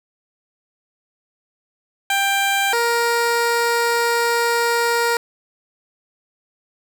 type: tone pair in turn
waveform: 15% pulse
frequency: 790 / 469.7 Hz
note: G5 / A#4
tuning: +13 / +13 cents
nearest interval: major sixth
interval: 900 cents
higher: first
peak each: -10 dBFS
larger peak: neither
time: 2.1-2.73 / 2.73-5.17 s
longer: second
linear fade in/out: 2 ms
effects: none